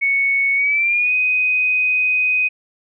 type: tone with pitch glide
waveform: sine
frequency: 2217 to 2503 Hz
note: C#7 to D#7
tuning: 0 to +10 cents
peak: -14 dBFS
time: 0.01-2.49 s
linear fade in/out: 20 ms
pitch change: +210 cents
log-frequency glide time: 0.55-1.13 s
effects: none